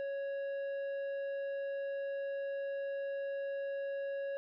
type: tone with tanh clipping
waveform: sine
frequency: 554.4 Hz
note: C#5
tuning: in tune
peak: -37 dBFS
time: 0-4.37 s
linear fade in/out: 0 ms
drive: 8 dB
effects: none